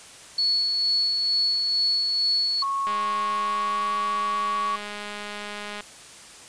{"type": "tone with tremolo", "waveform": "sine", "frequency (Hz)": 4400, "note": "C#8", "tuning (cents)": -14, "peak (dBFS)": -19, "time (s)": [0.38, 2.63], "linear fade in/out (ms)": 5, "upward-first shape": "sine", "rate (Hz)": 2.2, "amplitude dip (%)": 30}
{"type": "tone with pitch glide", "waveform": "sine", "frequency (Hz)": [1100, 1122.5], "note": ["C#6", "C#6"], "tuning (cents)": [-14, 21], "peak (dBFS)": -23, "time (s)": [2.62, 4.76], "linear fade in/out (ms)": 5, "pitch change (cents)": 35, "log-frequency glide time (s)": [3.34, 3.91]}
{"type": "click train", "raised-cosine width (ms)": 0.3, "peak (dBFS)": -19, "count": 609, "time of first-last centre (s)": [2.87, 5.807], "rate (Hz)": 207}
{"effects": ["white hiss -45 dBFS RMS until 6.48 s", "resampled to 22050 Hz"]}